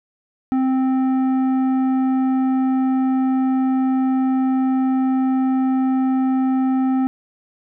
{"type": "tone with tanh clipping", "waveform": "sine", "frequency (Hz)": 261.6, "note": "C4", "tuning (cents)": 0, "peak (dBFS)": -17, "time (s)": [0.52, 7.07], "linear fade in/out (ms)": 0, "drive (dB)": 10, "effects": []}